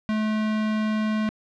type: tone with notch filter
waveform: square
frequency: 215.8 Hz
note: A3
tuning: 33 cents flat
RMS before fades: -24 dBFS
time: 0.09-1.29 s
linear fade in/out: 0 ms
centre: 500 Hz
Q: 1.3
effects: low-pass 3000 Hz 12 dB/octave